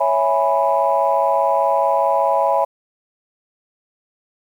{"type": "chord", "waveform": "sine", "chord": "C# minor seventh", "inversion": "none", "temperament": "equal", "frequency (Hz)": [554.4, 659.3, 830.6, 987.8], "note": ["C#5", "E5", "G#5", "B5"], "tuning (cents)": [0, 0, 0, 0], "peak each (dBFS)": -19, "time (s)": [0, 2.65], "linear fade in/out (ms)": 10, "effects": ["tanh soft clip ceiling -4 dBFS", "8-bit"]}